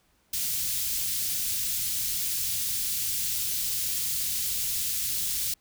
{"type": "band-stop noise", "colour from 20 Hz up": "white", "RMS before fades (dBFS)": -29, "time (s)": [0.33, 5.54], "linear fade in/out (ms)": 5, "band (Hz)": [130, 3600], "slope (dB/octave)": 12, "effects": ["pink hiss -67 dBFS RMS until 5.6 s"]}